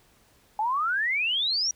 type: exponential sweep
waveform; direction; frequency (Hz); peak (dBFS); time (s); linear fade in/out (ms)
sine; up; 830.6 to 5880; -23; 0.59-1.71; 2
effects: pink hiss -61 dBFS RMS until 1.75 s